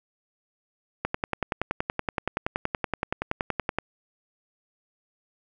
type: click train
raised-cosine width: 0.5 ms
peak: -10 dBFS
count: 30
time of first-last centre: 1.05-3.786 s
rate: 10.6 Hz
effects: none

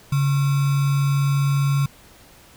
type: tone with sample-and-hold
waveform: sine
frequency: 140 Hz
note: C#3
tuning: 18 cents sharp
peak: -16 dBFS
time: 0.12-1.86 s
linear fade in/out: 5 ms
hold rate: 1225 Hz
effects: pink hiss -49 dBFS RMS until 2.56 s

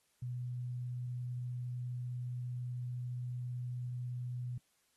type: tone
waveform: sine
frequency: 123.47 Hz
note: B2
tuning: in tune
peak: -37 dBFS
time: 0.22-4.58 s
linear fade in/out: 5 ms
effects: white hiss -75 dBFS RMS until 4.96 s + AAC 32 kbps

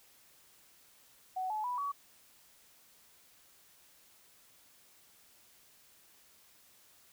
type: tone with pitch steps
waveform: sine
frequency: 747 / 858.1 / 985.7 / 1132.2 Hz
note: F#5 / A5 / B5 / C#6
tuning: +16 / -44 / -4 / +36 cents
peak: -33 dBFS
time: 1.36-1.92 s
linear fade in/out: 10 ms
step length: 140 ms
effects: white hiss -63 dBFS RMS until 7.12 s

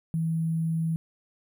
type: tone with sample-and-hold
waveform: sine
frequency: 162.8 Hz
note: E3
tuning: 21 cents flat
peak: -24 dBFS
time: 0.14-0.96 s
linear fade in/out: 0 ms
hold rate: 11025 Hz
effects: none

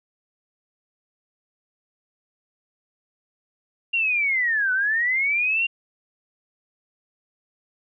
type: linear two-way sweep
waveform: sine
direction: down then up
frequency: 2794 to 1480 to 2794 Hz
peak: -19 dBFS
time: 3.93-5.67 s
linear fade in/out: 10 ms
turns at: 4.72 s
effects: none

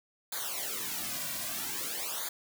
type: noise with flanger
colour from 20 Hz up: white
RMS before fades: -36 dBFS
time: 0.32-2.29 s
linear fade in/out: 5 ms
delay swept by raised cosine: 0.36 to 2.36 ms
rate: 0.51 Hz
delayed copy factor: -1
effects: none

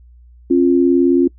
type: tone pair together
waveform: sine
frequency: 269.5 / 348.7 Hz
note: C#4 / F4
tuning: -49 / -3 cents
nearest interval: major third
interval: 446 cents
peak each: -12 dBFS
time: 0.5-1.28 s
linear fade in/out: 10 ms
effects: noise-tail reverb RT60 0.1 s tail -24 dB re dry + added 60 Hz sine -41 dBFS peak until 1.38 s

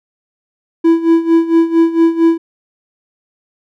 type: tone with tremolo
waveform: triangle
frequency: 330.8 Hz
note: E4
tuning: 6 cents sharp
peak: -3 dBFS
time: 0.84-2.38 s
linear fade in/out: 10 ms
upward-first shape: sine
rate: 4.4 Hz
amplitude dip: 80%
effects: none

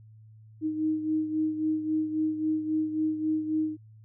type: beating tone pair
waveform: sine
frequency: 311.1 / 314.8 Hz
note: D#4 / D#4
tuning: 0 / +20 cents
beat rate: 3.7 Hz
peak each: -26 / -33 dBFS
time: 0.61-3.77 s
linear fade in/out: 50 ms
effects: added 109 Hz sine -49 dBFS peak until 4.04 s

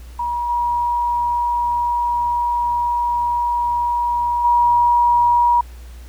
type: tone with level steps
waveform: sine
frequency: 958 Hz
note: A#5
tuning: 47 cents sharp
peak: -19 / -16 / -11 dBFS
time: 0.19-5.61 s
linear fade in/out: 5 ms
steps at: 0.49 / 4.44 s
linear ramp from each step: 10 ms
effects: added 60 Hz sine -34 dBFS peak until 6.08 s + pink hiss -48 dBFS RMS until 6.08 s

